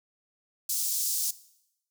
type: high-pass noise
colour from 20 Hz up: pink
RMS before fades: -29 dBFS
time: 0.69-1.31 s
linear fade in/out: 5 ms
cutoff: 5500 Hz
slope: 24 dB/octave
effects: noise-tail reverb RT60 0.8 s tail -18 dB re dry